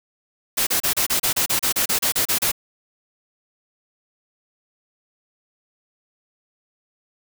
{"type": "noise bursts", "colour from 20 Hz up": "white", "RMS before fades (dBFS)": -20, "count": 15, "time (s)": [0.57, 2.518], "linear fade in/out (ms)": 10, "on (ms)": 100, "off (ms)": 32, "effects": []}